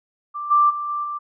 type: tone with level steps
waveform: sine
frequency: 1178 Hz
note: D6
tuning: 5 cents sharp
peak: -26 / -12 / -24 / -22 / -25 dBFS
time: 0.34-1.19 s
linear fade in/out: 20 ms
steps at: 0.5 / 0.69 / 0.88 / 1.03 s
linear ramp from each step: 20 ms
effects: none